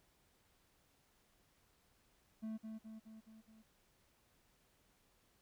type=tone with echo; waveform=triangle; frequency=220 Hz; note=A3; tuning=in tune; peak=-39 dBFS; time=2.42-2.58 s; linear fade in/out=20 ms; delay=210 ms; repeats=5; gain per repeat=-4 dB; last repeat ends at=3.63 s; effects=pink hiss -74 dBFS RMS until 5.41 s